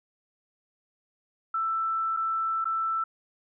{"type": "tone with dropouts", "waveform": "sine", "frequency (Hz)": 1327, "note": "E6", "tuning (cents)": 11, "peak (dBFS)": -25, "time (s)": [1.54, 3.04], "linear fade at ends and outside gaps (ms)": 5, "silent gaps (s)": [[2.166, 2.17], [2.644, 2.654]], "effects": []}